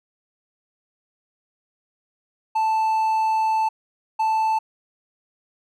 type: tone bursts at uneven times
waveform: triangle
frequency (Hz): 880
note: A5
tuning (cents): 0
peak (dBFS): -16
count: 2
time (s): 2.55-3.69 / 4.19-4.59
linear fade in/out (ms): 10
effects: none